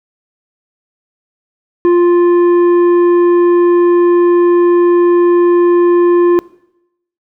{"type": "tone with tanh clipping", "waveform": "sine", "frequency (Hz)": 349.2, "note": "F4", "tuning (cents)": 0, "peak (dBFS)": -7, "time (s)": [1.85, 6.39], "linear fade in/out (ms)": 0, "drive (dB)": 8, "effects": ["noise-tail reverb RT60 0.8 s tail -21 dB re dry"]}